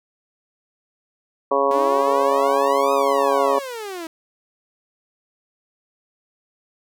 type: harmonic tone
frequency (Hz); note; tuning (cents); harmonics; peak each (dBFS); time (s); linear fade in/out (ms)
138.59; C#3; 0; 2 / 3 / 4 / 5 / 6 / 7 / 8; -30 / -22 / -20 / -26 / -31 / -23 / -22; 1.51-3.59; 5
type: exponential two-way sweep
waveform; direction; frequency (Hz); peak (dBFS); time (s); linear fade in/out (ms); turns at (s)
sawtooth; up then down; 273.1 to 1274 to 316.6; -25; 1.71-4.07; 2; 2.93
effects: none